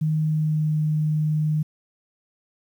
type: tone with pitch glide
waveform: sine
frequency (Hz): 155.56 to 153.51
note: D#3 to D#3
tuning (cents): 0 to -23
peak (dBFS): -19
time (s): 0.01-1.63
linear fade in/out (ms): 10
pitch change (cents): -23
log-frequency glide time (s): 0.21-0.77
effects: 9-bit